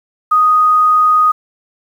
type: tone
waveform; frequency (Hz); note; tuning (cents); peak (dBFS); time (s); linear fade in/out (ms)
sine; 1244.5; D#6; 0; -7; 0.31-1.32; 10
effects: 7-bit